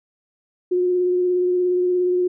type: tone with vibrato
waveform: sine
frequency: 360.4 Hz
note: F#4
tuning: 45 cents flat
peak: -16 dBFS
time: 0.71-2.28 s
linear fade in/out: 10 ms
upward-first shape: triangle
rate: 17 Hz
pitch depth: 20 cents each way
effects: none